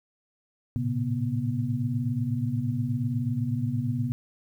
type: tone cluster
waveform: sine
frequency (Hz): 108.1 / 116.4 / 135.5 / 242.7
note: A2 / A#2 / C#3 / B3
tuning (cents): -30 / -2 / -39 / -30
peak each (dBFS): -35 / -29 / -30 / -30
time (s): 0.76-4.12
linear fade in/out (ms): 0
effects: 10-bit